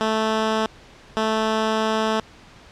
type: tone pair in turn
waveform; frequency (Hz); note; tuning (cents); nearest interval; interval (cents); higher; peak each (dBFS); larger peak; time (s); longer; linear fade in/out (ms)
10% pulse; 219.3 / 219.3; A3 / A3; -6 / -6; unison; 0; neither; -11; neither; 0.01-0.66 / 1.17-2.2; second; 0
effects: pink hiss -47 dBFS RMS until 2.71 s + low-pass 5000 Hz 12 dB/octave